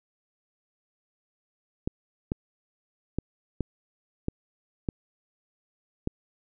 clicks, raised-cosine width 3 ms, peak -14 dBFS, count 7, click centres 1.875 / 2.319 / 3.186 / 3.607 / 4.284 / 4.888 / 6.074 s, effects none

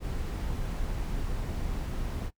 brown noise, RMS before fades -32 dBFS, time 0-2.31 s, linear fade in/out 50 ms, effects noise-tail reverb RT60 0.1 s tail -19 dB re dry

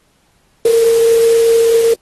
sine tone in noise, 459 Hz, A#4, 27 cents flat, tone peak -7 dBFS, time 0.65-1.94 s, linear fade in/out 5 ms, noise white, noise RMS -25 dBFS, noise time 0.65-1.94 s, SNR +15 dB, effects pink hiss -57 dBFS RMS until 2.01 s + AAC 32 kbps

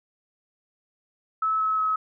sine tone with pitch steps, 1300 / 1291 / 1282.1 Hz, E6 / E6 / E6, -24 / -37 / -48 cents, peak -21 dBFS, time 1.42-1.96 s, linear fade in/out 5 ms, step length 180 ms, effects none

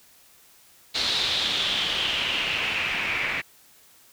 white noise with low-pass filter sweep, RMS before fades -26 dBFS, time 0.94-3.42 s, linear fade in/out 20 ms, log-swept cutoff 4100 to 2200 Hz, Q 4.5, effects white hiss -55 dBFS RMS until 4.12 s

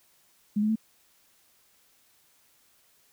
sine tone with pitch steps, 207.7 / 214 / 220.6 Hz, G#3 / A3 / A3, 0 / -48 / +5 cents, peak -22 dBFS, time 0.56-0.758 s, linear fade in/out 10 ms, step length 66 ms, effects white hiss -64 dBFS RMS until 3.12 s

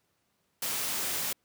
white noise, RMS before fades -32 dBFS, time 0.62-1.33 s, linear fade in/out 5 ms, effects pink hiss -74 dBFS RMS until 1.44 s + high-pass 100 Hz 12 dB/octave

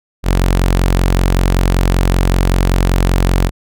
sawtooth tone, 45.22 Hz, F#1, 39 cents flat, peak -6 dBFS, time 0.23-3.51 s, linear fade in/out 50 ms, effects none

